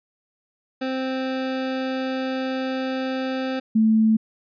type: tone pair in turn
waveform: 25% pulse / sine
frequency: 261.6 / 220 Hz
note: C4 / A3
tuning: 0 / 0 cents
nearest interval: minor third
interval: 300 cents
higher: first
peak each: -20 / -14 dBFS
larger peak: second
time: 0.81-3.6 / 3.75-4.17 s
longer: first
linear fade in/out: 10 ms
effects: resampled to 11025 Hz